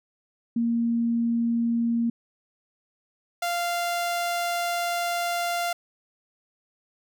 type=tone pair in turn; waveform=sine / sawtooth; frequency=233.1 / 694.5 Hz; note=A#3 / F5; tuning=0 / -10 cents; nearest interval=octave + perfect fifth; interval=1890 cents; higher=second; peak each=-21 dBFS; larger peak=neither; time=0.56-2.1 / 3.42-5.73 s; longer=second; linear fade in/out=5 ms; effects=none